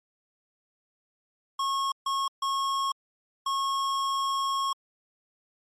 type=tone bursts at uneven times; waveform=square; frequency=1091 Hz; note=C#6; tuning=28 cents flat; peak=-26 dBFS; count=4; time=1.59-1.92 / 2.06-2.28 / 2.42-2.92 / 3.46-4.73 s; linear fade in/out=5 ms; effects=low-pass 8000 Hz 12 dB/octave + MP3 64 kbps